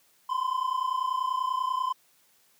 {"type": "tone pair together", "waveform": "triangle", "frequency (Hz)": [1011.8, 1042], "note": ["B5", "C6"], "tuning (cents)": [42, -7], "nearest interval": "minor second", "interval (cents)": 51, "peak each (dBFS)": -27, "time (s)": [0.29, 1.93], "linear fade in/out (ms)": 10, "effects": ["white hiss -64 dBFS RMS until 2.59 s", "high-pass 100 Hz 12 dB/octave"]}